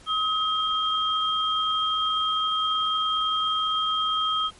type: tone pair together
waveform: sine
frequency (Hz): 1271 / 3203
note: D#6 / G7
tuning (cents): +36 / +37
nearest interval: octave + major third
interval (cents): 1601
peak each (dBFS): -24 / -25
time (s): 0.06-4.51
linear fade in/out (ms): 50
effects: pink hiss -51 dBFS RMS until 4.59 s + MP3 48 kbps